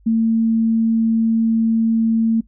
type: tone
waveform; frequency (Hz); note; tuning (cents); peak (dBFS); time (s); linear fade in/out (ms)
sine; 225.5; A3; +43; -13; 0.06-2.41; 10
effects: noise-tail reverb RT60 0.1 s tail -20 dB re dry + added 50 Hz sine -48 dBFS peak until 2.47 s